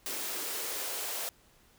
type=noise with high-pass filter sweep; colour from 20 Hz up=white; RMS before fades=-36 dBFS; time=0.06-1.29 s; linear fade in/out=0 ms; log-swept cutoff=310 to 530 Hz; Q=2.2; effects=pink hiss -63 dBFS RMS until 1.78 s